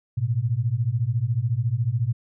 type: beating tone pair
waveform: sine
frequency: 109.8 / 123.8 Hz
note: A2 / B2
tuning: -3 / +5 cents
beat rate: 14 Hz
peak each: -24 / -23 dBFS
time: 0.17-2.13 s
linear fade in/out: 10 ms
effects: none